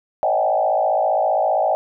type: tone with frequency modulation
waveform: sine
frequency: 694 Hz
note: F5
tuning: 11 cents flat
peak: -15 dBFS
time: 0.23-1.75 s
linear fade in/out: 0 ms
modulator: 55.2 Hz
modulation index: 2.3
effects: none